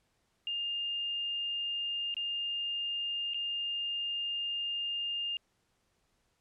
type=tone with dropouts; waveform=sine; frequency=2814 Hz; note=F7; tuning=12 cents sharp; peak=-32 dBFS; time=0.47-5.37 s; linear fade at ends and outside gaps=1 ms; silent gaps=2.142-2.167 / 3.336-3.344 s; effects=pink hiss -75 dBFS RMS until 6.4 s + low-pass 10000 Hz 12 dB/octave